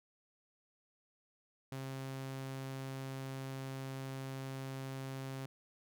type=tone; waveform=sawtooth; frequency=133.8 Hz; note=C3; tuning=39 cents sharp; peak=-37 dBFS; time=1.72-5.46 s; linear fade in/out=2 ms; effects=none